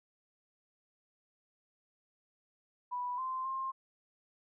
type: tone with pitch steps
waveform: sine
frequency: 985 / 1040 / 1060 Hz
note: B5 / C6 / C6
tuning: -5 / -11 / +22 cents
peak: -34 dBFS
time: 2.91-3.72 s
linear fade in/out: 20 ms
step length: 270 ms
effects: none